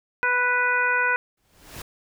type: harmonic tone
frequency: 493.9 Hz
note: B4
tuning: in tune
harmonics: 1 / 2 / 3 / 4 / 5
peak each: -31 / -26 / -21 / -29 / -28 dBFS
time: 0.23-1.16 s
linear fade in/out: 0 ms
type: noise with exponential growth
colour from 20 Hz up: pink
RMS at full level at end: -34 dBFS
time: 1.37-1.82 s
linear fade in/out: 5 ms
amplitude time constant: 97 ms
effects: none